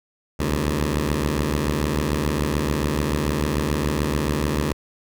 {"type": "beating tone pair", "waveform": "10% pulse", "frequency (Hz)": [68.9, 75.8], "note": ["C#2", "D#2"], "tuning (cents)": [-10, -45], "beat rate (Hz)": 6.9, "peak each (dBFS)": [-17, -14], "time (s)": [0.39, 4.73], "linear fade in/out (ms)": 10, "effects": []}